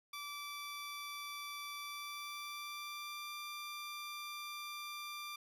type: tone with pitch glide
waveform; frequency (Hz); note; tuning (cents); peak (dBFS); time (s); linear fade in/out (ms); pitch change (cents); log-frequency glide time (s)
15% pulse; 1162 to 1185; D6 to D6; -19 to +15; -37; 0.13-5.36; 5; +34; 1.77-3.35
effects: none